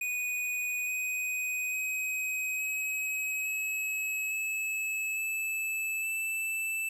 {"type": "tone with pitch steps", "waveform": "square", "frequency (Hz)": [2478, 2501, 2524, 2548, 2571, 2595, 2619, 2644], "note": ["D#7", "D#7", "D#7", "D#7", "E7", "E7", "E7", "E7"], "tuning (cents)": [-8, 8, 24, 41, -44, -28, -12, 5], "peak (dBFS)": -31, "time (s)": [0.01, 6.89], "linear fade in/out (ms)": 5, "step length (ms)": 860, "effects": ["10-bit"]}